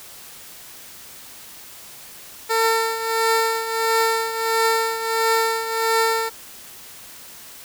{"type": "tone with tremolo", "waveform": "15% pulse", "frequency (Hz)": 451.1, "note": "A4", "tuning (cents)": 43, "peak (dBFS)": -9, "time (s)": [2.49, 6.3], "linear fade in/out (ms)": 20, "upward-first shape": "triangle", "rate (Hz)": 1.5, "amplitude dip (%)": 70, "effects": ["white hiss -41 dBFS RMS until 7.64 s"]}